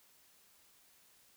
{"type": "silence", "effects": ["white hiss -66 dBFS RMS until 1.36 s"]}